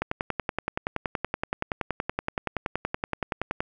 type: click train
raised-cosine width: 0.5 ms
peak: -11 dBFS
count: 39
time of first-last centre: 0.02-3.605 s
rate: 10.6 Hz
effects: none